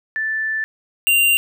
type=tone pair in turn; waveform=sine / square; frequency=1760 / 2779 Hz; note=A6 / F7; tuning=0 / -9 cents; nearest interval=minor sixth; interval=791 cents; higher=second; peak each=-19 / -13 dBFS; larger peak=second; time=0.16-0.64 / 1.07-1.37 s; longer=first; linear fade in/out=0 ms; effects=none

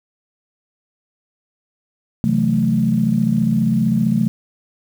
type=chord; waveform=sine; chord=F# half-diminished seventh; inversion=second; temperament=equal; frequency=130.81 / 164.81 / 185 / 220 Hz; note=C3 / E3 / F#3 / A3; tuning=0 / 0 / 0 / 0 cents; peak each=-21 / -21 / -20 / -16 dBFS; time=2.24-4.28 s; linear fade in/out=0 ms; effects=tanh soft clip ceiling -3 dBFS + 7-bit

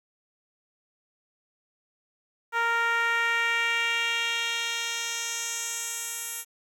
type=tone with band-pass filter sweep; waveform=10% pulse; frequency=464.5 Hz; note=A#4; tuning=6 cents flat; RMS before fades=-28 dBFS; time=2.52-6.45 s; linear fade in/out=50 ms; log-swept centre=1200 to 11000 Hz; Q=1.6; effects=9-bit

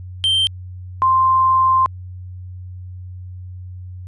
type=tone pair in turn; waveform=triangle / sine; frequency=3136 / 1046.5 Hz; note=G7 / C6; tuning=0 / 0 cents; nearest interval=octave + perfect fifth; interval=1900 cents; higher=first; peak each=-12 / -11 dBFS; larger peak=second; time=0.24-0.47 / 1.02-1.86 s; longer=second; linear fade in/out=0 ms; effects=added 91 Hz sine -30 dBFS peak until 4.07 s + resampled to 24000 Hz

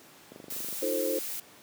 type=click train; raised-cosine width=2 ms; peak=-30 dBFS; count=11; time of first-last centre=0.32-0.727 s; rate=24.6 Hz
type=noise; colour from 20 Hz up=blue; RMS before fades=-36 dBFS; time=0.5-1.4 s; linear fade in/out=5 ms
type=chord; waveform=sine; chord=F dominant seventh; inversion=third; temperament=equal with one note detuned; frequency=311.1 / 349.2 / 440 / 526 Hz; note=Eb4 / F4 / A4 / C5; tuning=0 / 0 / 0 / +9 cents; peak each=-34 / -35 / -33 / -30 dBFS; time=0.82-1.19 s; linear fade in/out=5 ms
effects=pink hiss -53 dBFS RMS until 1.62 s + high-pass 200 Hz 12 dB/octave

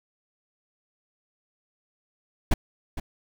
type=noise with echo; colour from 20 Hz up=brown; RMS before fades=-19 dBFS; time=2.51-2.54 s; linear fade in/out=5 ms; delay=460 ms; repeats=1; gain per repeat=-12 dB; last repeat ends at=3 s; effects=none

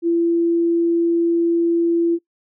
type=tone; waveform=sine; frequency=338 Hz; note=E4; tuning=43 cents sharp; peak=-14 dBFS; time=0.02-2.19 s; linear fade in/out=50 ms; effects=noise-tail reverb RT60 0.1 s tail -22 dB re dry

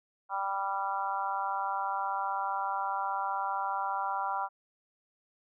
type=harmonic tone; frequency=196.1 Hz; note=G3; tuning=1 cent sharp; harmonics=3 / 4 / 5 / 6 / 7; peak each=-46 / -34 / -34 / -38 / -37 dBFS; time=0.29-4.49 s; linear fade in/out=50 ms; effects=none

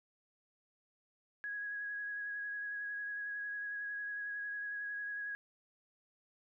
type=tone with vibrato; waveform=sine; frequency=1661.2 Hz; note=G#6; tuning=in tune; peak=-38 dBFS; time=1.44-5.35 s; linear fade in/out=0 ms; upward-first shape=sine; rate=11 Hz; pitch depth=17 cents each way; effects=none

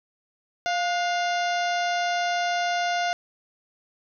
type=harmonic tone with a mistuned harmonic; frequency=700 Hz; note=F5; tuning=4 cents sharp; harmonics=1 / 2 / 3 / 4 / 5 / 6 / 7 / 8 / 9; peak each=-24 / -30 / -34 / -36 / -38 / -40 / -41 / -42 / -43 dBFS; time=0.66-3.13 s; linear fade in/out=0 ms; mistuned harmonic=2; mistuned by=+65 cents; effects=none

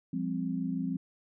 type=chord; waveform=sine; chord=F suspended second; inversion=none; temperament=equal with one note detuned; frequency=174.61 / 201.2 / 261.6 Hz; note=F3 / G3 / C4; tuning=0 / +45 / 0 cents; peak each=-34 / -36 / -33 dBFS; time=0.13-0.97 s; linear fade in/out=5 ms; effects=none

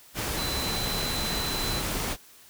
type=tone in noise; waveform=sine; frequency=4027 Hz; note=B7; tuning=33 cents sharp; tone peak=-32 dBFS; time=0.35-1.83 s; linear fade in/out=50 ms; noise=pink; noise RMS=-30 dBFS; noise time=0.14-2.17 s; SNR=-5 dB; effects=white hiss -53 dBFS RMS until 2.49 s

